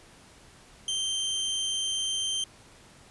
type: tone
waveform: sawtooth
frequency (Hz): 3136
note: G7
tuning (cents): 0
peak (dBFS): -24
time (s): 0.88-2.44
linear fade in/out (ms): 2
effects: pink hiss -54 dBFS RMS until 3.1 s + resampled to 24000 Hz